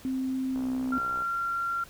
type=tone with pitch glide; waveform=sine; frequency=261.6 to 258.4 Hz; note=C4 to C4; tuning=0 to -21 cents; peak=-27 dBFS; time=0.05-0.98 s; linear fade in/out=0 ms; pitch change=-21 cents; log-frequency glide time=0.55-0.67 s
type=click train; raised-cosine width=1 ms; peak=-29 dBFS; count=43; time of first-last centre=0.56-1.221 s; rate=63.5 Hz
type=tone; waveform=sine; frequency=1376 Hz; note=F6; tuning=26 cents flat; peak=-27 dBFS; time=0.92-1.84 s; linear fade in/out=5 ms
effects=pink hiss -51 dBFS RMS until 1.89 s